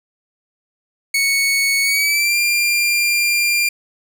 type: tone with pitch glide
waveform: sawtooth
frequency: 2217 to 2390 Hz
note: C#7 to D7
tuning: 0 to +30 cents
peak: -11 dBFS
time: 1.14-3.69 s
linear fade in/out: 5 ms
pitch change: +130 cents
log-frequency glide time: 1.83-2.38 s
effects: none